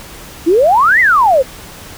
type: exponential two-way sweep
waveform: sine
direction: up then down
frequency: 310.4 to 2077 to 491.7 Hz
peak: -6 dBFS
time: 0.46-1.43 s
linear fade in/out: 20 ms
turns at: 1 s
effects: pink hiss -33 dBFS RMS until 1.97 s